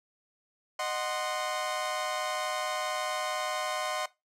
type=chord; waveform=sawtooth; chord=C diminished; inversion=first; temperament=equal with one note detuned; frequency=615.5 / 740 / 1046.5 Hz; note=Eb5 / Gb5 / C6; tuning=-19 / 0 / 0 cents; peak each=-31 dBFS; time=0.79-4.06 s; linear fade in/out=5 ms; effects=noise-tail reverb RT60 0.2 s tail -18 dB re dry + low-pass 10000 Hz 12 dB/octave